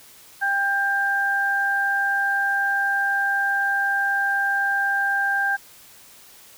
sine tone pair together, 794 / 1588 Hz, G5 / G6, +22 / +22 cents, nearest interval octave, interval 1200 cents, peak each -25 / -20 dBFS, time 0.41-5.57 s, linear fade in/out 20 ms, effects white hiss -48 dBFS RMS until 6.57 s

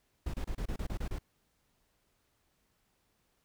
brown noise bursts, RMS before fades -35 dBFS, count 9, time 0.26-1.186 s, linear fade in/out 5 ms, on 78 ms, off 28 ms, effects pink hiss -75 dBFS RMS until 3.44 s

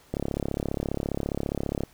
click train, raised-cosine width 2 ms, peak -14 dBFS, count 60, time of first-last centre 0.14-1.835 s, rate 34.8 Hz, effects pink hiss -57 dBFS RMS until 1.93 s

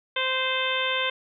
harmonic tone with a mistuned harmonic, 520 Hz, C5, 11 cents flat, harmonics 1 / 2 / 3 / 4 / 5 / 6 / 7, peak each -31 / -31 / -31 / -31 / -31 / -31 / -31 dBFS, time 0.16-1.1 s, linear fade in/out 5 ms, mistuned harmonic 7, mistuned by -31 cents, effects none

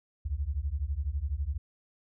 sine beating tone pair, 65.41 / 77.41 Hz, C2 / D#2, 0 / -8 cents, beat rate 12 Hz, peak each -32 / -32 dBFS, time 0.25-1.58 s, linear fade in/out 10 ms, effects none

